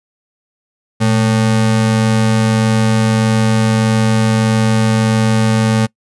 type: ring-modulated tone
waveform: square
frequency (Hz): 167.5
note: E3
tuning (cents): +28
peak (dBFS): -8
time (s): 1-5.87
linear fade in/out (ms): 20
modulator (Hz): 50.8
effects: noise-tail reverb RT60 0.1 s tail -24 dB re dry + resampled to 24000 Hz